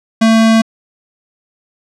square tone, 223.9 Hz, A3, 30 cents sharp, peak -7 dBFS, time 0.21-0.62 s, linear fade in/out 10 ms, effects low-pass 7000 Hz 12 dB/octave

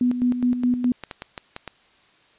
sine tone with tremolo, 246.9 Hz, B3, in tune, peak -16 dBFS, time 0.01-0.92 s, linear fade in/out 2 ms, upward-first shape square, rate 4.8 Hz, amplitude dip 60%
clicks, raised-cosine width 0.3 ms, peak -16 dBFS, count 6, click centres 1.037 / 1.112 / 1.221 / 1.378 / 1.564 / 1.677 s
effects white hiss -57 dBFS RMS until 2.38 s + resampled to 8000 Hz

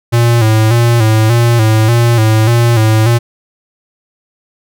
square tone with vibrato, 113.8 Hz, A#2, 41 cents flat, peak -7 dBFS, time 0.12-3.19 s, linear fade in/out 20 ms, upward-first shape square, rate 1.7 Hz, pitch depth 65 cents each way, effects none

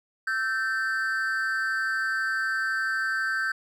triangle tone with amplitude modulation, 1555 Hz, G6, 14 cents flat, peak -19 dBFS, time 0.27-3.52 s, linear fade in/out 5 ms, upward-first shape sine, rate 232 Hz, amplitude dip 85%, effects none

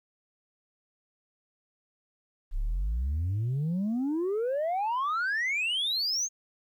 sine exponential sweep, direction up, 30.89 to 6570 Hz, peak -24 dBFS, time 2.51-6.29 s, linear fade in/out 50 ms, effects tanh soft clip ceiling -25 dBFS + 11-bit

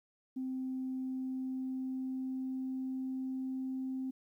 sine tone with pitch glide, 260 to 261.8 Hz, C4 to C4, -11 to +1 cents, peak -34 dBFS, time 0.36-4.11 s, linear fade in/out 10 ms, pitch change +12 cents, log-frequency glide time 0.97-3.83 s, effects tanh soft clip ceiling -30 dBFS + 12-bit

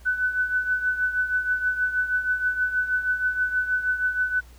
sine tone with tremolo, 1499 Hz, F#6, 22 cents sharp, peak -18 dBFS, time 0.05-4.41 s, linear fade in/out 20 ms, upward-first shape triangle, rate 6.3 Hz, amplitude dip 75%, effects added 60 Hz sine -45 dBFS peak until 4.58 s + pink hiss -55 dBFS RMS until 4.58 s

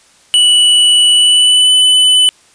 square tone with pitch glide, 2955 to 3003 Hz, F#7 to F#7, -3 to +25 cents, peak -6 dBFS, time 0.34-2.29 s, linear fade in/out 0 ms, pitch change +28 cents, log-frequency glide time 1.12-1.76 s, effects white hiss -47 dBFS RMS until 2.54 s + resampled to 22050 Hz

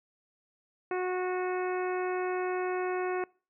harmonic tone, 366 Hz, F#4, 19 cents flat, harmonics 1 / 2 / 3 / 4 / 5 / 6 / 7, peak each -30 / -36 / -40 / -42 / -44 / -46 / -47 dBFS, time 0.91-3.24 s, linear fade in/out 2 ms, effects noise-tail reverb RT60 0.4 s tail -26 dB re dry

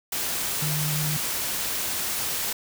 sine tone in noise, 151.1 Hz, D3, 50 cents sharp, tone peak -26 dBFS, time 0.62-1.17 s, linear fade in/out 5 ms, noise white, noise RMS -28 dBFS, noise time 0.12-2.53 s, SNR -1 dB, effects none

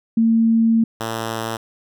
sine / 5% pulse tone pair in turn, 226.7 / 112.79 Hz, A#3 / A2, -48 / +43 cents, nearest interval octave, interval 1209 cents, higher first, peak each -12 dBFS, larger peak neither, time 0.17-0.84 / 1-1.57 s, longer first, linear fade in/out 5 ms, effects none

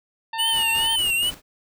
harmonic tone, 900 Hz, A5, 39 cents sharp, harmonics 1 / 2 / 3 / 4 / 5, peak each -28 / -34 / -38 / -40 / -42 dBFS, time 0.33-0.96 s, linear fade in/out 5 ms
square tone with vibrato, 2910 Hz, F#7, 29 cents flat, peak -20 dBFS, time 0.38-1.31 s, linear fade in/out 20 ms, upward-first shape triangle, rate 2.3 Hz, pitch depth 130 cents each way
pink noise with tremolo, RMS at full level -37 dBFS, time 0.51-1.42 s, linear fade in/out 50 ms, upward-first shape square, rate 4.2 Hz, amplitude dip 65%
effects none

